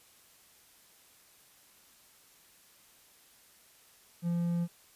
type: tone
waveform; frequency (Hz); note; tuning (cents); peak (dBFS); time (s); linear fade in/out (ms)
triangle; 171.8; F3; -28; -26; 4.22-4.68; 50
effects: white hiss -61 dBFS RMS until 4.95 s + resampled to 32000 Hz